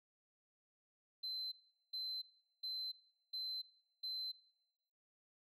sine tone bursts, 4072 Hz, C8, 48 cents flat, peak -39 dBFS, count 5, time 1.23-4.32 s, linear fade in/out 10 ms, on 290 ms, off 410 ms, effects noise-tail reverb RT60 0.9 s tail -22 dB re dry + tanh soft clip ceiling -38 dBFS

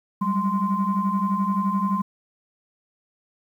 sine tone cluster, 189.9 / 201.5 / 1041 Hz, F#3 / G3 / C6, +45 / +48 / -9 cents, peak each -24 dBFS, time 0.21-2.02 s, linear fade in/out 10 ms, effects tanh soft clip ceiling -12 dBFS + 9-bit

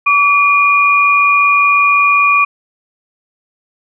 sine tone pair together, 1145.7 / 2429 Hz, D6 / D#7, -43 / -42 cents, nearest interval octave + minor second, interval 1301 cents, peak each -10 dBFS, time 0.06-2.45 s, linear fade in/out 10 ms, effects none

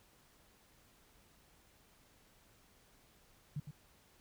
sine tone with echo, 146.83 Hz, D3, in tune, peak -36 dBFS, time 3.56-3.6 s, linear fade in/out 5 ms, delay 110 ms, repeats 1, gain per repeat -8 dB, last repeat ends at 3.71 s, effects pink hiss -67 dBFS RMS until 4.2 s

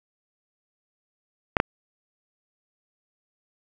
clicks, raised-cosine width 0.5 ms, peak -3 dBFS, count 2, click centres 1.568 / 1.601 s, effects 7-bit

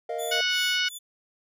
triangle chord, Bb suspended fourth, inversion none, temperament equal, 466.2 / 622.3 / 698.5 Hz, Bb4 / Eb5 / F5, 0 / 0 / 0 cents, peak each -31 dBFS, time 0.09-0.41 s, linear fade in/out 5 ms
15% pulse tone with tremolo, 3478 Hz, A7, 21 cents flat, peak -27 dBFS, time 0.18-0.99 s, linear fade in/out 20 ms, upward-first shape sine, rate 2.7 Hz, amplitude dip 95%
harmonic tone, 736 Hz, F#5, 9 cents flat, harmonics 2 / 3 / 4 / 5 / 6 / 7 / 8, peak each -28 / -30 / -27 / -33 / -35 / -34 / -39 dBFS, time 0.31-0.89 s, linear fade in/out 10 ms
effects none

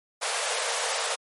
pink high-pass noise, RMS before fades -28 dBFS, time 0.21-1.16 s, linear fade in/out 20 ms, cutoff 450 Hz, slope 96 dB/octave, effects MP3 48 kbps

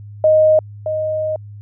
sine tone pair in turn, 622.3 / 622.3 Hz, D#5 / D#5, 0 / 0 cents, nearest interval unison, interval 0 cents, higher neither, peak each -8 / -17 dBFS, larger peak first, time 0.24-0.59 / 0.86-1.36 s, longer second, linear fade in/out 2 ms, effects added 103 Hz sine -32 dBFS peak until 1.61 s

